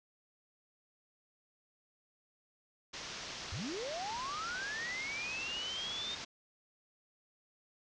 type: low-pass noise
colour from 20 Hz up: white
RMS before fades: -45 dBFS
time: 2.93-6.25 s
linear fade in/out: 10 ms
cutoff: 6200 Hz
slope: 48 dB/octave
type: linear sweep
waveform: sine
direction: up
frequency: 64.5 to 3686 Hz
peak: -38 dBFS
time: 3.52-6.15 s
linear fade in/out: 5 ms
effects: none